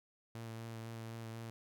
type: tone with vibrato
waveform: sawtooth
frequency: 113.8 Hz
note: A#2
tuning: 41 cents flat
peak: -40 dBFS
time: 0.35-1.5 s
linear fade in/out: 0 ms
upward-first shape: sine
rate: 4 Hz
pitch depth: 17 cents each way
effects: none